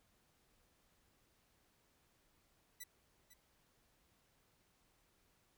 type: tone with echo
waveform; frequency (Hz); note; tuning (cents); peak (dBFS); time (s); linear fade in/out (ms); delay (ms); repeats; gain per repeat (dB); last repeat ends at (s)
5% pulse; 1975.5; B6; 0; -36; 2.8-2.84; 10; 500; 1; -13; 3.34
effects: pink hiss -75 dBFS RMS until 5.57 s